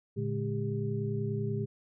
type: tone cluster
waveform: sine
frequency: 113.6 / 143.9 / 210.2 / 399 Hz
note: A#2 / D3 / G#3 / G4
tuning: -44 / -35 / +21 / +31 cents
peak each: -33 / -36 / -37 / -36 dBFS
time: 0.16-1.66 s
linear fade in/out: 20 ms
effects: none